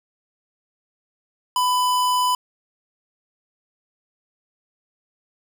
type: tone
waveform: square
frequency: 998 Hz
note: B5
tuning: 18 cents sharp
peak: -18 dBFS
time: 1.56-2.35 s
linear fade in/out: 2 ms
effects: none